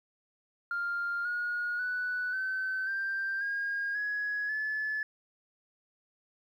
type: tone with pitch steps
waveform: sine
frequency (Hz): 1399 / 1441.7 / 1485.6 / 1530.9 / 1577.6 / 1625.7 / 1675.3 / 1726.4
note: F6 / F#6 / F#6 / G6 / G6 / G#6 / G#6 / A6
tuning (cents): +3 / -45 / +7 / -41 / +11 / -37 / +15 / -33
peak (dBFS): -29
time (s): 0.71-5.03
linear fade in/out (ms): 2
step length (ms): 540
effects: tanh soft clip ceiling -26 dBFS + 11-bit